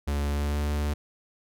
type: tone with pitch glide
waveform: 45% pulse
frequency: 72 to 73.64 Hz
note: D2 to D2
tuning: -34 to +5 cents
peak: -25 dBFS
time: 0.07-0.94 s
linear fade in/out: 10 ms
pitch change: +39 cents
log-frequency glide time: 0.29-0.64 s
effects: none